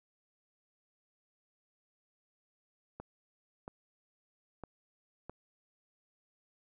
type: clicks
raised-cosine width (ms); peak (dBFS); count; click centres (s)
1; -29; 4; 3 / 3.679 / 4.637 / 5.296
effects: none